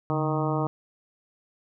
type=harmonic tone with a mistuned harmonic; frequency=155.56 Hz; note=D#3; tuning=in tune; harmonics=1 / 2 / 3 / 4 / 5 / 6 / 7 / 8; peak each=-27 / -30 / -32 / -33 / -34 / -35 / -35 / -36 dBFS; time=0.1-0.67 s; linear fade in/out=0 ms; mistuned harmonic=1; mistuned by=-120 cents; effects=none